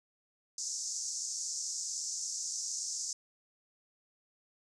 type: band-pass noise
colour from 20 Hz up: white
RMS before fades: -38 dBFS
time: 0.58-3.13 s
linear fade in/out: 2 ms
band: 5400 to 7300 Hz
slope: 48 dB/octave
effects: none